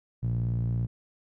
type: tone with band-pass filter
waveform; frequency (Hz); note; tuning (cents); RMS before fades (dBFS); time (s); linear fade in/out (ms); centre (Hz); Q
sawtooth; 58.27; A#1; 0; -28; 0.22-0.87; 20; 130; 5.2
effects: none